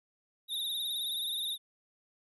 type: tone with vibrato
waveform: square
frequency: 3700 Hz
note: A#7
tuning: 14 cents flat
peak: -33 dBFS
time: 0.48-1.58 s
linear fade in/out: 50 ms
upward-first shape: triangle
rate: 19 Hz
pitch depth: 90 cents each way
effects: none